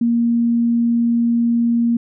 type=tone; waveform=sine; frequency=234.6 Hz; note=A#3; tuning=11 cents sharp; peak=-13 dBFS; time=0.01-1.97 s; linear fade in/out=5 ms; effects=none